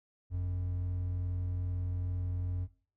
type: tone pair together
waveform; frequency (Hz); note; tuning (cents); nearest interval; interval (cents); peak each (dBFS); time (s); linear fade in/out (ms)
triangle; 47.78 / 90.2; G1 / F#2; -44 / -44; major seventh; 1100; -38 / -30; 0.3-2.68; 50
effects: noise-tail reverb RT60 0.4 s tail -17 dB re dry